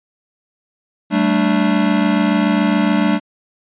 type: chord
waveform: square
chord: G suspended second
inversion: none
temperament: equal with one note detuned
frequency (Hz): 192.96 / 220 / 293.7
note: G3 / A3 / D4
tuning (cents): -27 / 0 / 0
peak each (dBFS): -18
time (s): 1.1-3.2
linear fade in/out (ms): 50
effects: resampled to 8000 Hz